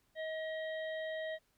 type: harmonic tone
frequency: 634 Hz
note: D#5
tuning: 32 cents sharp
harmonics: 1 / 3 / 5 / 6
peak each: -38 / -44 / -53 / -55 dBFS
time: 0.15-1.39 s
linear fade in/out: 50 ms
effects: pink hiss -75 dBFS RMS until 1.57 s